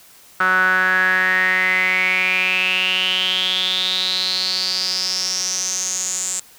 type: tone with band-pass filter sweep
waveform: sawtooth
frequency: 185.6 Hz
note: F#3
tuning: 6 cents sharp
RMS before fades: -19 dBFS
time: 0.4-6.4 s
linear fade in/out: 5 ms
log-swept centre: 1400 to 7500 Hz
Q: 9.1
effects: white hiss -47 dBFS RMS until 6.58 s